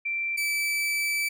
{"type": "tone pair in turn", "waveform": ["sine", "40% pulse"], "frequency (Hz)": [2349, 2315], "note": ["D7", "D7"], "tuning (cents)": [0, -25], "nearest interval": "unison", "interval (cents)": 25, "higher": "first", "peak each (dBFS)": [-26, -24], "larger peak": "second", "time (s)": [[0.05, 0.37], [0.37, 1.29]], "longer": "second", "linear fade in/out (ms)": 10, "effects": []}